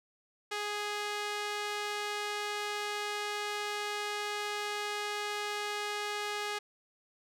sawtooth tone with band-pass filter, 415.3 Hz, G#4, in tune, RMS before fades -36 dBFS, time 0.51-6.59 s, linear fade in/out 10 ms, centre 2700 Hz, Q 0.52, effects none

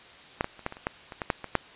clicks, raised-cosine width 0.5 ms, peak -9 / -15 / -30 / -13 / -24 / -29 / -11 / -24 / -15 / -8 / -20 / -6 dBFS, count 12, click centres 0.409 / 0.444 / 0.593 / 0.664 / 0.724 / 0.769 / 0.869 / 1.122 / 1.218 / 1.302 / 1.443 / 1.553 s, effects white hiss -49 dBFS RMS until 1.75 s + resampled to 8000 Hz

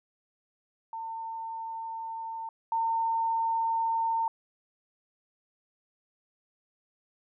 sine tone pair in turn, 903 / 908.1 Hz, A5 / A#5, +45 / -46 cents, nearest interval unison, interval 9 cents, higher second, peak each -34 / -25 dBFS, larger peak second, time 0.93-2.49 / 2.72-4.28 s, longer neither, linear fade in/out 2 ms, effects none

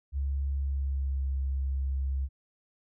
sine tone with pitch glide, 69.1 to 67.37 Hz, C#2 to C#2, -5 to -49 cents, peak -27 dBFS, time 0.12-2.29 s, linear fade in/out 50 ms, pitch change -44 cents, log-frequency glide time 0.58-1.28 s, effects none

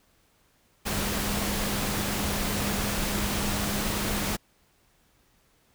sine tone in noise, 203.7 Hz, G#3, 33 cents flat, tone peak -33 dBFS, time 0.85-4.37 s, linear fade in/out 20 ms, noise pink, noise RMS -29 dBFS, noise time 0.85-4.37 s, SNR -7 dB, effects pink hiss -65 dBFS RMS until 5.74 s

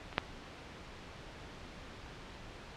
clicks, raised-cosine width 0.3 ms, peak -28 / -10 dBFS, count 2, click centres 0.128 / 0.181 s, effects pink hiss -49 dBFS RMS until 2.76 s + low-pass 4000 Hz 12 dB/octave

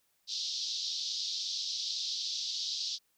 pink band-pass noise, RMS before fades -36 dBFS, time 0.27-2.99 s, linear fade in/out 50 ms, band 3600 to 5600 Hz, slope 48 dB/octave, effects white hiss -74 dBFS RMS until 3.17 s

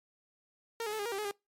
sawtooth tone with pitch steps, 459.9 / 420.7 / 435.4 / 407.8 / 470.8 / 392.1 / 423.8 / 404 Hz, A#4 / G#4 / A4 / G#4 / A#4 / G4 / G#4 / G#4, -23 / +22 / -18 / -32 / +17 / 0 / +35 / -48 cents, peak -30 dBFS, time 0.8-1.312 s, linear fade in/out 2 ms, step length 64 ms, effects noise-tail reverb RT60 0.2 s tail -24 dB re dry + MP3 64 kbps

